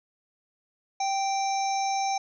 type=harmonic tone; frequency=783 Hz; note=G5; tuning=2 cents flat; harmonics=1 / 3 / 5 / 7 / 8; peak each=-25 / -37 / -42 / -38 / -37 dBFS; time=1-2.18 s; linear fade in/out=5 ms; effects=none